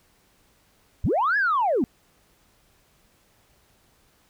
sine linear two-way sweep, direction up then down, 44.5 to 1725 to 209.1 Hz, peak -18 dBFS, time 1.04-1.84 s, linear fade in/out 0 ms, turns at 1.37 s, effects tanh soft clip ceiling -15 dBFS + pink hiss -62 dBFS RMS until 4.29 s

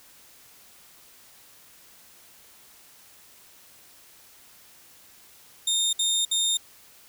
25% pulse tone bursts, 3656 Hz, A#7, 34 cents flat, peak -18 dBFS, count 3, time 5.67-6.572 s, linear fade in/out 5 ms, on 260 ms, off 61 ms, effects white hiss -53 dBFS RMS until 7.08 s

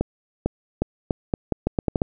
accelerating click train, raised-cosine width 2 ms, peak -7 dBFS, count 11, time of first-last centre 0.01-2.018 s, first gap 450 ms, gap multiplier 0.8, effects none

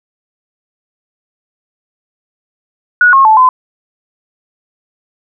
sine tone with pitch steps, 1460 / 1081 / 873 / 1021 Hz, F#6 / C#6 / A5 / C6, -24 / -44 / -14 / -43 cents, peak -3 dBFS, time 3.01-3.49 s, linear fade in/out 2 ms, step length 120 ms, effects none

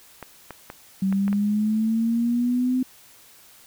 clicks, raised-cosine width 0.5 ms, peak -20 dBFS, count 6, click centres 0.227 / 0.507 / 0.701 / 1.126 / 1.28 / 1.329 s
sine linear sweep, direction up, 190.4 to 257.4 Hz, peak -19 dBFS, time 1.02-2.83 s, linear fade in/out 5 ms
effects white hiss -51 dBFS RMS until 3.66 s

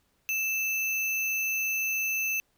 sine tone with sample-and-hold, 2637 Hz, E7, in tune, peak -26 dBFS, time 0.29-2.4 s, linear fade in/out 0 ms, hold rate 8820 Hz, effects pink hiss -71 dBFS RMS until 2.57 s

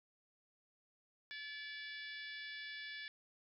harmonic tone, 576 Hz, D5, 34 cents flat, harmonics 3 / 4 / 5 / 6 / 7 / 8 / 9, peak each -48 / -52 / -59 / -52 / -58 / -58 / -59 dBFS, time 1.31-3.08 s, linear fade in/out 0 ms, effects none

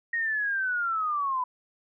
sine linear sweep, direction down, 1878 to 987.8 Hz, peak -25 dBFS, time 0.13-1.44 s, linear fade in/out 5 ms, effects none

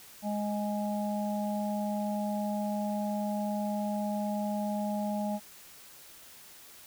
harmonic tone, 207.7 Hz, G#3, in tune, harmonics 1 / 3 / 4, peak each -31 / -36 / -37 dBFS, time 0.22-5.4 s, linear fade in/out 50 ms, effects white hiss -52 dBFS RMS until 6.86 s

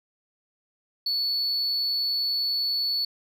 sine tone, 4435 Hz, C#8, in tune, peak -21 dBFS, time 1.06-3.05 s, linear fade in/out 5 ms, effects tanh soft clip ceiling -22 dBFS

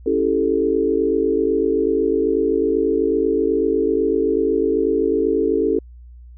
sine chord, A dominant seventh, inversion first, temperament equal, 277.2 / 329.6 / 392 / 440 Hz, C#4 / E4 / G4 / A4, 0 / 0 / 0 / 0 cents, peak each -23 / -22 / -21 / -19 dBFS, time 0.06-5.79 s, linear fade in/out 5 ms, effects added 60 Hz sine -38 dBFS peak until 6.37 s

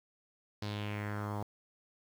sawtooth tone with low-pass filter sweep, 103.83 Hz, G#2, in tune, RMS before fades -38 dBFS, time 0.62-1.43 s, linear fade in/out 5 ms, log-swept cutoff 4700 to 850 Hz, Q 3.1, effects 9-bit

